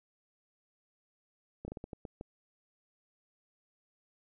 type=slowing click train; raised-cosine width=2 ms; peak=-28 dBFS; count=8; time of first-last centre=1.65-2.211 s; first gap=30 ms; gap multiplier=1.32; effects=none